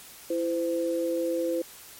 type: tone pair together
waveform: sine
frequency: 334.2 / 512 Hz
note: E4 / C5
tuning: +24 / -38 cents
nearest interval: perfect fifth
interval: 738 cents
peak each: -28 / -27 dBFS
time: 0.3-1.62 s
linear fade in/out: 5 ms
effects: white hiss -47 dBFS RMS until 1.99 s + MP3 64 kbps